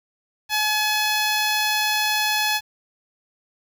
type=tone; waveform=10% pulse; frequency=851 Hz; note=G#5; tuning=42 cents sharp; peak=-11 dBFS; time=0.49-2.61 s; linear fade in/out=50 ms; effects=8-bit